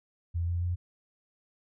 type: tone with pitch steps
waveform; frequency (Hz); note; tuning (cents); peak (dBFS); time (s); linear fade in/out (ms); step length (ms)
sine; 85.2 / 86.69 / 88.2; F2 / F2 / F2; -42 / -12 / +18; -27; 0.34-0.76; 20; 140
effects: none